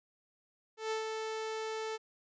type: tone with ADSR envelope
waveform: sawtooth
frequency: 440 Hz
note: A4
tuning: in tune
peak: -28 dBFS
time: 0.77-1.98 s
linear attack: 140 ms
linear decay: 120 ms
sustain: -4 dB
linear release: 29 ms
effects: resampled to 16000 Hz